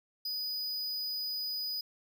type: tone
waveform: square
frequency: 4965 Hz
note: D#8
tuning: 5 cents flat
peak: -34 dBFS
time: 0.25-1.81 s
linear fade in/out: 5 ms
effects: none